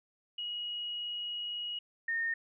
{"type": "tone pair in turn", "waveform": "sine", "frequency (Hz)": [2899, 1833.1], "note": ["F#7", "A#6"], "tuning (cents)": [-36, -30], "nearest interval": "minor sixth", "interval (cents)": 794, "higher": "first", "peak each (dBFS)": [-35, -30], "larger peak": "second", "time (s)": [[0.38, 1.79], [2.08, 2.34]], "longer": "first", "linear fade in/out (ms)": 5, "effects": []}